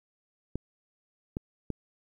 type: clicks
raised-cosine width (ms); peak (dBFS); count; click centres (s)
3; -19; 3; 0.556 / 1.369 / 1.703
effects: 10-bit